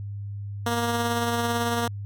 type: tone with tremolo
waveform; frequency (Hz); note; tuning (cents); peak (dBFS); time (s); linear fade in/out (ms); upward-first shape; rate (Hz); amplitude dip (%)
10% pulse; 235.3; A#3; +16; -14; 0.66-1.88; 5; triangle; 18; 35
effects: added 101 Hz sine -31 dBFS peak until 2.05 s